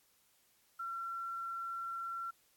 sine tone with quantisation, 1359 Hz, F6, 48 cents flat, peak -38 dBFS, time 0.79-2.31 s, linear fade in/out 10 ms, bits 11, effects white hiss -71 dBFS RMS until 2.56 s + AAC 64 kbps

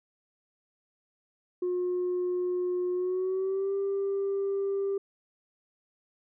sine tone with pitch glide, 359.8 to 394.6 Hz, F#4 to G4, -48 to +11 cents, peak -25 dBFS, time 1.62-4.98 s, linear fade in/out 5 ms, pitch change +159 cents, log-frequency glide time 2.93-3.74 s, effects tanh soft clip ceiling -24 dBFS

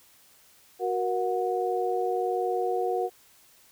sine tone cluster, 370 / 471.3 / 731 Hz, F#4 / A#4 / F#5, 0 / +19 / -21 cents, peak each -29 dBFS, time 0.79-3.1 s, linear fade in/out 50 ms, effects white hiss -58 dBFS RMS until 3.71 s

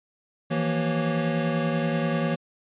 square tone cluster, 163.5 / 173.8 / 234.1 / 382.1 / 551 Hz, E3 / F3 / A#3 / G4 / C#5, -14 / -8 / +8 / -44 / -11 cents, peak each -27 / -35 / -29 / -36 / -31 dBFS, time 0.5-2.36 s, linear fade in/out 20 ms, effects resampled to 8000 Hz

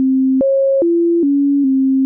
sine tone with pitch steps, 263.4 / 543 / 339.9 / 281.7 / 266.4 Hz, C4 / C#5 / F4 / C#4 / C4, +12 / -36 / -47 / +28 / +31 cents, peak -10 dBFS, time 0-2.05 s, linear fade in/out 0 ms, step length 410 ms, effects none

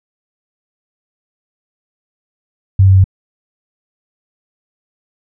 sine tone with pitch steps, 96.3 / 95.52 / 94.76 Hz, G2 / G2 / F#2, -30 / -44 / +42 cents, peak -4 dBFS, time 2.79-3.042 s, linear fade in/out 5 ms, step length 84 ms, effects none

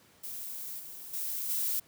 violet noise with level steps, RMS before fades -40 / -45 / -35 / -31 dBFS, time 0.23-1.8 s, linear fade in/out 10 ms, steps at 0.79 / 1.13 / 1.49 s, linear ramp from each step 10 ms, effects pink hiss -61 dBFS RMS until 1.87 s + high-pass 100 Hz 12 dB/octave

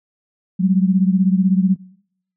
sine beating tone pair, 185 / 201 Hz, F#3 / G3, 0 / +44 cents, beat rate 16 Hz, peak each -13 / -18 dBFS, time 0.59-1.76 s, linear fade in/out 20 ms, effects noise-tail reverb RT60 0.7 s tail -22 dB re dry

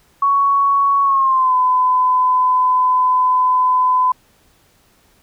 sine tone with pitch glide, 1115 to 1010.7 Hz, C#6 to B5, +10 to +40 cents, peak -11 dBFS, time 0.22-4.12 s, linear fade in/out 5 ms, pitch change -170 cents, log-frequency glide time 1.03-1.55 s, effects pink hiss -55 dBFS RMS until 5.22 s

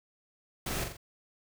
pink noise with echo, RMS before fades -35 dBFS, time 0.66-0.84 s, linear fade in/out 5 ms, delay 43 ms, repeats 3, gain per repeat -5 dB, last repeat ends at 0.969 s, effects none

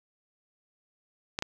clicks, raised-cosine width 0.2 ms, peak -13 dBFS, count 2, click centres 1.389 / 1.424 s, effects none

